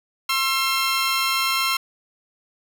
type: tone pair together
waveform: 15% pulse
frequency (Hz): 1064 / 1345.2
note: C6 / E6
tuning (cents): +29 / +35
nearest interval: major third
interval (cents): 406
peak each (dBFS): -16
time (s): 0.29-1.77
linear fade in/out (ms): 5
effects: none